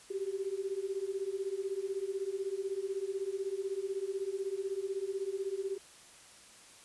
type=beating tone pair; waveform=sine; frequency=380 / 396 Hz; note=F#4 / G4; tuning=+46 / +18 cents; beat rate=16 Hz; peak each=-37 / -36 dBFS; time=0.1-5.78 s; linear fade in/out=10 ms; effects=white hiss -56 dBFS RMS until 6.84 s + resampled to 24000 Hz